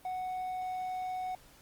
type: tone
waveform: triangle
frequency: 740 Hz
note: F#5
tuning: in tune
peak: -32 dBFS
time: 0.05-1.35 s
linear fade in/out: 2 ms
effects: pink hiss -59 dBFS RMS until 1.61 s + Opus 32 kbps